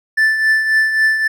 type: tone with tremolo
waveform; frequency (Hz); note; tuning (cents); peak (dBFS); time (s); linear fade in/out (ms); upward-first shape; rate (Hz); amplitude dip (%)
triangle; 1760; A6; 0; -7; 0.17-1.28; 10; triangle; 3.7; 60
effects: none